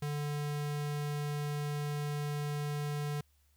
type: tone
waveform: square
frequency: 146.83 Hz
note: D3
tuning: in tune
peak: -34 dBFS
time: 0.02-3.21 s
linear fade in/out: 5 ms
effects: added 72 Hz sine -67 dBFS peak until 3.56 s + white hiss -74 dBFS RMS until 3.56 s